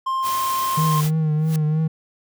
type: tone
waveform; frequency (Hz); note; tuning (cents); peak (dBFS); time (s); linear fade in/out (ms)
triangle; 1056; C6; +16; -18; 0.06-1.01; 10
type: noise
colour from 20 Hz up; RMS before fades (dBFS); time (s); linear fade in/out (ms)
white; -30; 0.22-1.11; 50
type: tone with vibrato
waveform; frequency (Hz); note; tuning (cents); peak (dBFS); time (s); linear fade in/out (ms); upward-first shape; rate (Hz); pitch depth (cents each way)
triangle; 155.6; D#3; 0; -15; 0.77-1.88; 10; triangle; 3.1; 52
type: noise with exponential growth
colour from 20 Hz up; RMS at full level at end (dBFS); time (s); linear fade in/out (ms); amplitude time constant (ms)
white; -31; 1.38-1.56; 2; 39
effects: none